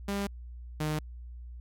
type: tone pair in turn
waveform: sawtooth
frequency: 200 / 153.15 Hz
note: G3 / D#3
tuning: +35 / -27 cents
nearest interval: perfect fourth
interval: 462 cents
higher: first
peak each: -26 / -25 dBFS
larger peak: second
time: 0.08-0.27 / 0.8-0.99 s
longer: neither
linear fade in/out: 5 ms
effects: added 60 Hz sine -41 dBFS peak until 1.6 s + AAC 64 kbps